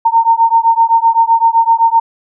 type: beating tone pair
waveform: sine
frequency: 911 / 918.8 Hz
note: A#5 / A#5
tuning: -40 / -25 cents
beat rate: 7.8 Hz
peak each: -10 dBFS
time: 0.05-2 s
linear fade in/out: 10 ms
effects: none